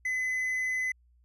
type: tone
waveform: triangle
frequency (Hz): 2022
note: B6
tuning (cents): +40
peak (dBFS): -26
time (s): 0.05-0.92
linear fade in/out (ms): 5
effects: added 60 Hz sine -60 dBFS peak until 1.24 s + resampled to 32000 Hz